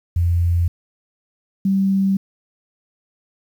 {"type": "tone pair in turn", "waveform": "sine", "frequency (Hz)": [86.1, 194.02], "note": ["F2", "G3"], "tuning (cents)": [-24, -18], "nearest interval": "octave + major second", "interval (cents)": 1406, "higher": "second", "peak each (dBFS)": -14, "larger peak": "neither", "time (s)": [[0.16, 0.68], [1.65, 2.17]], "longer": "neither", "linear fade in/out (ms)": 5, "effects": ["8-bit"]}